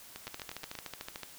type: two click trains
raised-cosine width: 0.2 ms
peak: -22 / -24 dBFS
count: 14 / 6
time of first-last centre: 0.27-1.233 / 0.16-0.752 s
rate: 13.5 / 8.44 Hz
effects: white hiss -52 dBFS RMS until 1.38 s